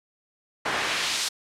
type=noise with band-pass filter sweep; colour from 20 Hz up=pink; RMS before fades=-27 dBFS; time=0.65-1.29 s; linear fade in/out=10 ms; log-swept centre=1200 to 6000 Hz; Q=0.81; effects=low-pass 11000 Hz 12 dB/octave